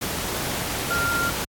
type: tone in noise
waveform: sine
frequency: 1392 Hz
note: F6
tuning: 6 cents flat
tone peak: -22 dBFS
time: 0.9-1.3 s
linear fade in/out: 10 ms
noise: pink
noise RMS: -27 dBFS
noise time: 0.01-1.45 s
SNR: +2 dB
effects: high-pass 60 Hz 12 dB/octave + AAC 64 kbps